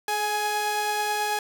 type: tone pair together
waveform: sawtooth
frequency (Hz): 422.1 / 835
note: G#4 / G#5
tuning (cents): +28 / +9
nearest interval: octave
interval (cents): 1181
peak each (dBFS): -28 / -21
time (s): 0.08-1.39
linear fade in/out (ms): 2
effects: none